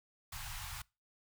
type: band-stop noise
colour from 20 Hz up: pink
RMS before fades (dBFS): -44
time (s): 0.32-0.82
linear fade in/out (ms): 5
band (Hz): 140 to 790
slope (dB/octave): 48
effects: noise-tail reverb RT60 0.3 s tail -25 dB re dry